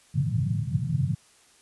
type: band-pass noise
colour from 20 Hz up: white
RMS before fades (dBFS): -26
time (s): 0.14-1.15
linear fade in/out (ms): 10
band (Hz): 100 to 160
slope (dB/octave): 48
effects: white hiss -58 dBFS RMS until 1.61 s + resampled to 24000 Hz

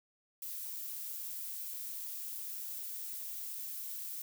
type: noise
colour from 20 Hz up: violet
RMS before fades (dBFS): -42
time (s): 0.42-4.22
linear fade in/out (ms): 2
effects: none

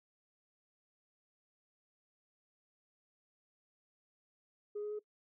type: tone with pitch steps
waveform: sine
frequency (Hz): 415.3 / 418.7 / 422.1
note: G#4 / G#4 / G#4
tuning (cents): 0 / +14 / +28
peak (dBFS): -36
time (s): 4.75-4.993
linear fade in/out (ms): 10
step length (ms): 81
effects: noise-tail reverb RT60 0.1 s tail -21 dB re dry + tanh soft clip ceiling -34 dBFS

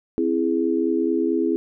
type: chord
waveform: sine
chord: C augmented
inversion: none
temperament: equal with one note detuned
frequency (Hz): 261.6 / 331 / 415.3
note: C4 / E4 / G#4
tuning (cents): 0 / +7 / 0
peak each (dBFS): -24 / -21 / -24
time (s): 0.18-1.56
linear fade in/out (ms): 0
effects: none

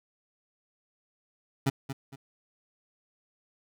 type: tone with echo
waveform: 25% pulse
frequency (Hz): 136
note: C#3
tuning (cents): -33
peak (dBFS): -19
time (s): 1.66-1.7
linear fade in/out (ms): 10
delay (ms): 230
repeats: 2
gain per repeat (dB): -10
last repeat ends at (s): 2.16
effects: none

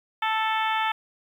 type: harmonic tone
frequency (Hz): 440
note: A4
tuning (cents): 0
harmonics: 2 / 3 / 4 / 5 / 6 / 7 / 8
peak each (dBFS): -25 / -29 / -31 / -33 / -35 / -36 / -37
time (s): 0.22-0.92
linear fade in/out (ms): 5
effects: 9-bit

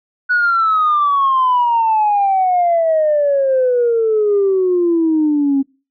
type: exponential sweep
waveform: sine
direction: down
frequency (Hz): 1480 to 269.9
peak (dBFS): -10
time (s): 0.29-5.63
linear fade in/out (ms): 20
effects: noise-tail reverb RT60 0.3 s tail -21 dB re dry + tanh soft clip ceiling -7 dBFS

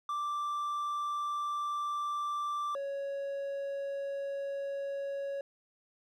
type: tone pair in turn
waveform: triangle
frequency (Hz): 1174.7 / 555.9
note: D6 / C#5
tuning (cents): 0 / +5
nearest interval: octave + minor second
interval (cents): 1295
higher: first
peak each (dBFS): -30 / -32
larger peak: first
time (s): 0.09-2.75 / 2.75-5.41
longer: neither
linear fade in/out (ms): 2
effects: none

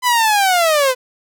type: linear sweep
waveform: sawtooth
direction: down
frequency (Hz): 1013 to 493.9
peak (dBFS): -8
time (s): 0.02-0.95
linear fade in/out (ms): 50
effects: none

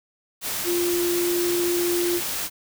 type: tone in noise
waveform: sine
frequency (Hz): 349.2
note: F4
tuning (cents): 0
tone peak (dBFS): -21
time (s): 0.64-2.21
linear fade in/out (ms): 50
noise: white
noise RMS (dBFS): -28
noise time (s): 0.41-2.5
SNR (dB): +4
effects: none

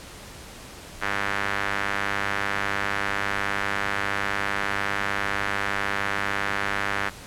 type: tone with band-pass filter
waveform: sawtooth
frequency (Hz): 100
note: G2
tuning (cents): +35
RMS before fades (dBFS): -27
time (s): 1.01-7.1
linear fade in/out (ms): 20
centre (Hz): 1700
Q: 2
effects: pink hiss -42 dBFS RMS until 7.26 s + low-pass 11000 Hz 12 dB/octave

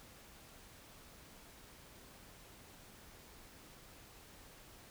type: silence
effects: pink hiss -58 dBFS RMS until 4.9 s

